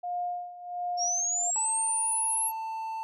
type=tone with tremolo; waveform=sine; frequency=710 Hz; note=F5; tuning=28 cents sharp; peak=-28 dBFS; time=0.03-1.51 s; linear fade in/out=10 ms; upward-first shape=sine; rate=1.4 Hz; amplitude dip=80%
type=linear sweep; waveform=sine; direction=up; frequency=5450 to 11410 Hz; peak=-26 dBFS; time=0.97-2.52 s; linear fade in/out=50 ms
type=tone; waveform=triangle; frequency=890 Hz; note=A5; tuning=20 cents sharp; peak=-30 dBFS; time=1.56-3.03 s; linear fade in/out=0 ms
effects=none